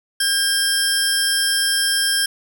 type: tone pair together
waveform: 25% pulse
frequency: 1602 / 5317 Hz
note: G6 / E8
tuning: +37 / +14 cents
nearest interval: octave + major sixth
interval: 2077 cents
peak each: -15 dBFS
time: 0.2-2.26 s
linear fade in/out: 5 ms
effects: none